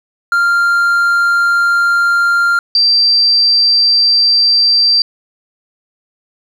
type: tone pair in turn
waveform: triangle / sine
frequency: 1393 / 4695 Hz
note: F6 / D8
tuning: -5 / -1 cents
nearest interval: octave + major sixth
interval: 2104 cents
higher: second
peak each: -7 dBFS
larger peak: neither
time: 0.32-2.59 / 2.75-5.02 s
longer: neither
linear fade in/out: 2 ms
effects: 8-bit